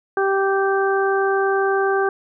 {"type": "harmonic tone", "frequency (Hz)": 390.3, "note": "G4", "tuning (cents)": -8, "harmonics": [1, 2, 3, 4], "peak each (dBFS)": [-18, -23, -26, -24], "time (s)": [0.17, 2.09], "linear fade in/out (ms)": 2, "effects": []}